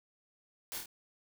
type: noise with echo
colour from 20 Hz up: white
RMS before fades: -41 dBFS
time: 0.72-0.78 s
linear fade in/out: 0 ms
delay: 26 ms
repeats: 3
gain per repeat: -3 dB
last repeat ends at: 0.858 s
effects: none